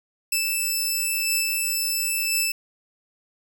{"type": "beating tone pair", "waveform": "10% pulse", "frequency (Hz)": [2637, 2637.97], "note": ["E7", "E7"], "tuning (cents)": [0, 1], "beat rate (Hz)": 0.97, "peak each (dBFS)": [-22, -14], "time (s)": [0.32, 2.52], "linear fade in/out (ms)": 5, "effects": []}